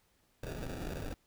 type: noise with sample-and-hold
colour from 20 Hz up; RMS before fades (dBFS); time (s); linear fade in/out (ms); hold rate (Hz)
pink; -40; 0.43-1.14; 5; 1050
effects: pink hiss -72 dBFS RMS until 1.26 s